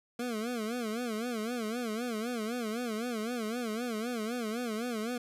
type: tone with vibrato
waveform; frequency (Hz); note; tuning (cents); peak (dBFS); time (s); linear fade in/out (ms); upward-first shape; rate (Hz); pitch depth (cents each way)
25% pulse; 230.1; A#3; -22; -29; 0.19-5.18; 5; sine; 3.9; 140
effects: resampled to 32000 Hz